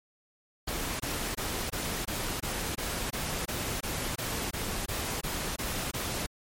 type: noise bursts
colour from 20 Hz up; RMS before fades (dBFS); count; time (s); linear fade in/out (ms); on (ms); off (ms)
pink; -33; 16; 0.67-6.265; 10; 330; 21
effects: MP3 64 kbps